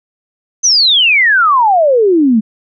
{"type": "exponential sweep", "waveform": "sine", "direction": "down", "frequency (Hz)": [6280, 207.7], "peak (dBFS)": -6, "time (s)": [0.63, 2.41], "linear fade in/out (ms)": 20, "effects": []}